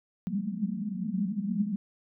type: band-pass noise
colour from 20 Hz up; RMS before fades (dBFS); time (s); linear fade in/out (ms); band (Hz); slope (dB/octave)
white; -31; 0.27-1.76; 0; 180 to 220; 96
effects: none